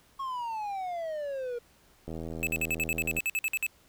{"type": "exponential sweep", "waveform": "triangle", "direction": "down", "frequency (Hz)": [1100, 470], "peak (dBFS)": -30, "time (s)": [0.19, 1.59], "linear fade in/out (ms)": 10}
{"type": "click train", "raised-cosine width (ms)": 2, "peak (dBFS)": -25, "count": 91, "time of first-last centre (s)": [2.08, 3.187], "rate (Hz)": 81.3}
{"type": "tone bursts", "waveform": "square", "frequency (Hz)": 2608, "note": "E7", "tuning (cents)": -19, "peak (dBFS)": -27, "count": 14, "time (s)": [2.43, 3.665], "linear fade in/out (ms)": 0, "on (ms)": 39, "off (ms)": 53}
{"effects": ["pink hiss -62 dBFS RMS until 3.88 s"]}